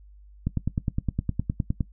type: click train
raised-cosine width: 5 ms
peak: -12 dBFS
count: 14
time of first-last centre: 0.47-1.807 s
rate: 9.72 Hz
effects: noise-tail reverb RT60 0.1 s tail -17 dB re dry + added 50 Hz sine -47 dBFS peak until 1.92 s